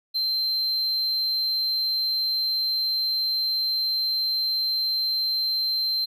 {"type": "tone", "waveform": "triangle", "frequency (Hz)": 4123, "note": "C8", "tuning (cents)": -26, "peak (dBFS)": -21, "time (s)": [0.14, 6.06], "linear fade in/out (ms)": 20, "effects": []}